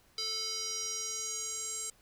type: tone with band-pass filter sweep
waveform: square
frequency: 440 Hz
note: A4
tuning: in tune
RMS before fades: -37 dBFS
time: 0.18-1.9 s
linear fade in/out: 2 ms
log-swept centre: 4700 to 7800 Hz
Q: 5.4
effects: pink hiss -65 dBFS RMS until 2.01 s